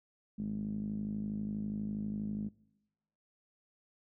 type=tone with low-pass filter; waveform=5% pulse; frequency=52.3 Hz; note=G#1; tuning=13 cents sharp; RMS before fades=-37 dBFS; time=0.38-2.49 s; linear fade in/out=10 ms; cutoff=210 Hz; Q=7.1; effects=noise-tail reverb RT60 1.0 s tail -23 dB re dry

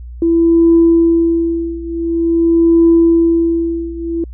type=tone with tremolo; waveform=sine; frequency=333.7 Hz; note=E4; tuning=21 cents sharp; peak=-4 dBFS; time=0.22-4.24 s; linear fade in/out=2 ms; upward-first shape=triangle; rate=0.47 Hz; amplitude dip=90%; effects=tanh soft clip ceiling -1 dBFS + added 60 Hz sine -27 dBFS peak until 4.33 s

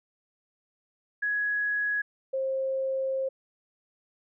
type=tone pair in turn; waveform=sine; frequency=1673 / 531.9 Hz; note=G#6 / C5; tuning=+12 / +28 cents; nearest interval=octave + minor sixth; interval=1984 cents; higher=first; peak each=-25 / -26 dBFS; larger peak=first; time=1.22-2.02 / 2.33-3.29 s; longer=second; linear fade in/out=10 ms; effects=none

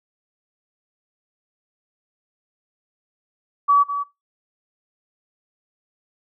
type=tone with echo; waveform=sine; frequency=1142 Hz; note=D6; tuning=49 cents flat; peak=-11 dBFS; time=3.68-3.84 s; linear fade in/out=20 ms; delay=200 ms; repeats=1; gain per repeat=-10 dB; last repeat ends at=4.04 s; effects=noise-tail reverb RT60 0.2 s tail -19 dB re dry

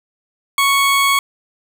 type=tone; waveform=20% pulse; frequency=1108.7 Hz; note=C#6; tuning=in tune; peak=-7 dBFS; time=0.58-1.19 s; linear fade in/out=2 ms; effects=none

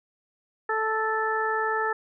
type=harmonic tone; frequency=438.9 Hz; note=A4; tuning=4 cents flat; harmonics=1 / 2 / 3 / 4; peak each=-29 / -29 / -29 / -29 dBFS; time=0.69-1.93 s; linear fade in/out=5 ms; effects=none

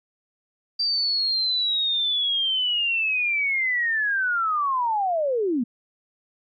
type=linear sweep; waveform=sine; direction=down; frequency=4699 to 220 Hz; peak=-20 dBFS; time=0.79-5.64 s; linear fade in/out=10 ms; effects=MP3 64 kbps

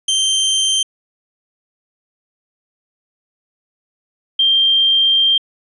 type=tone pair in turn; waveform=sawtooth / sine; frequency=3136 / 3174 Hz; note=G7 / G7; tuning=0 / +21 cents; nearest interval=unison; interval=21 cents; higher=second; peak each=-10 dBFS; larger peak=neither; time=0.08-0.83 / 4.39-5.38 s; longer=second; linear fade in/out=5 ms; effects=resampled to 24000 Hz

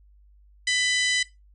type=harmonic tone with a mistuned harmonic; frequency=995 Hz; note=B5; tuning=13 cents sharp; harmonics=2 / 3 / 4 / 5 / 6 / 7 / 8 / 9; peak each=-24 / -28 / -30 / -32 / -34 / -35 / -36 / -37 dBFS; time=0.67-1.23 s; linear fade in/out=5 ms; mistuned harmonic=3; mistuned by=+28 cents; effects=noise-tail reverb RT60 0.2 s tail -18 dB re dry + added 50 Hz sine -52 dBFS peak until 1.54 s

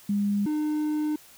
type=tone pair in turn; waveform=sine / triangle; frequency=203.2 / 303.4 Hz; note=G#3 / D#4; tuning=-38 / -44 cents; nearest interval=perfect fifth; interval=694 cents; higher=second; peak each=-22 dBFS; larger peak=neither; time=0.09-0.46 / 0.46-1.16 s; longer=second; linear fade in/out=5 ms; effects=white hiss -52 dBFS RMS until 1.37 s

